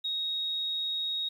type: tone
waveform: sine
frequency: 3764 Hz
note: A#7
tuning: 16 cents sharp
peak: -29 dBFS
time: 0.04-1.29 s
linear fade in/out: 10 ms
effects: 10-bit